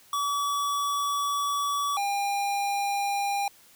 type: tone pair in turn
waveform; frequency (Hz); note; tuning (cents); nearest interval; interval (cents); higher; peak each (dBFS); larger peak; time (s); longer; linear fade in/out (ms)
square; 1142 / 803.3; D6 / G5; -49 / +42; tritone; 609; first; -26; neither; 0.13-1.97 / 1.97-3.48; first; 2
effects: white hiss -56 dBFS RMS until 3.75 s